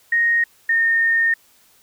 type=tone pair in turn; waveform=sine; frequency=1864.7 / 1831.6 Hz; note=A#6 / A#6; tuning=0 / -31 cents; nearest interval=unison; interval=31 cents; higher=first; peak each=-14 dBFS; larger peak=neither; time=0.12-0.44 / 0.69-1.34 s; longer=second; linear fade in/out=5 ms; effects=white hiss -55 dBFS RMS until 1.82 s